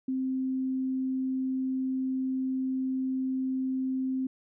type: tone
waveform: sine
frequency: 261.4 Hz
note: C4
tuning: 1 cent flat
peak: -27 dBFS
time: 0.08-4.27 s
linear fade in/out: 5 ms
effects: none